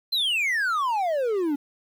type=exponential sweep; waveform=triangle; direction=down; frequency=4186 to 275.5 Hz; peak=-20 dBFS; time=0.12-1.56 s; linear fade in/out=10 ms; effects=9-bit